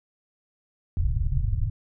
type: low-pass noise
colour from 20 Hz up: pink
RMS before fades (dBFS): -24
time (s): 0.97-1.7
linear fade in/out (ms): 2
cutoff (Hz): 140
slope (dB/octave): 96
effects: none